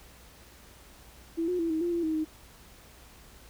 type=tone with pitch steps; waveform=sine; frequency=330.8 / 359.7 / 332.3 / 317.4 / 346.6 / 340.5 / 316.3 / 312.2 Hz; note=E4 / F#4 / E4 / D#4 / F4 / F4 / D#4 / D#4; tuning=+6 / -49 / +14 / +35 / -13 / -44 / +29 / +6 cents; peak=-26 dBFS; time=1.37-2.25 s; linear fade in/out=20 ms; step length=110 ms; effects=added 60 Hz sine -56 dBFS peak until 3.49 s + pink hiss -54 dBFS RMS until 3.49 s